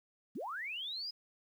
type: linear sweep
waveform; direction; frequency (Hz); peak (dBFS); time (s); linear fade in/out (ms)
sine; up; 155.56 to 5080; -38; 0.35-1.11; 10
effects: 11-bit